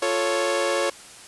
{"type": "chord", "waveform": "sawtooth", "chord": "F augmented", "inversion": "none", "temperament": "equal", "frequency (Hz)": [349.2, 440, 554.4], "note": ["F4", "A4", "C#5"], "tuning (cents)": [0, 0, 0], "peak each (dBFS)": [-24, -24, -19], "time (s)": [0.02, 0.9], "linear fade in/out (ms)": 5, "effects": ["white hiss -44 dBFS RMS until 1.27 s", "resampled to 24000 Hz"]}